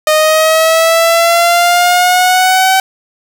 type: exponential sweep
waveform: sawtooth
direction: up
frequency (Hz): 615 to 765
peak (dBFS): -3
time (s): 0.07-2.8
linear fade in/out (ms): 2
effects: none